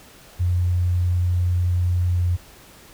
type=tone with pitch glide; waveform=sine; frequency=88.9 to 88.29 Hz; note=F2 to F2; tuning=+31 to +19 cents; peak=-17 dBFS; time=0.39-2.37 s; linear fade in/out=20 ms; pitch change=-12 cents; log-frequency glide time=2.1-2.21 s; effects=pink hiss -47 dBFS RMS until 2.93 s